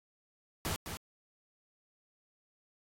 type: noise with echo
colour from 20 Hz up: pink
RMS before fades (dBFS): -36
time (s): 0.65-0.76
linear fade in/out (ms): 0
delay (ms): 210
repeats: 1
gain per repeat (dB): -6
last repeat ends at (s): 0.97
effects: AAC 48 kbps